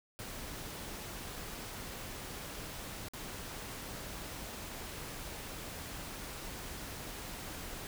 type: noise with dropouts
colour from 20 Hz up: pink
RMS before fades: -44 dBFS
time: 0.19-7.87 s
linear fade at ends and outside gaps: 0 ms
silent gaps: 3.085-3.135 s
effects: none